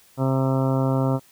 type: harmonic tone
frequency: 132.9 Hz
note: C3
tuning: 27 cents sharp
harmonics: 1 / 2 / 3 / 4 / 5 / 6 / 7 / 8 / 9 / 10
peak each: -21 / -24 / -31 / -28 / -31 / -38 / -33 / -40 / -37 / -38 dBFS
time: 0.17-1.2 s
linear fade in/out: 50 ms
effects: white hiss -55 dBFS RMS until 1.31 s